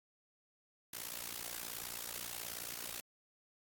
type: noise with amplitude modulation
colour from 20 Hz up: white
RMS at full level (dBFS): -40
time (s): 0.93-3.01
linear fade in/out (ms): 5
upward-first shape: sine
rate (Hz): 58.7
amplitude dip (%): 95
effects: AAC 64 kbps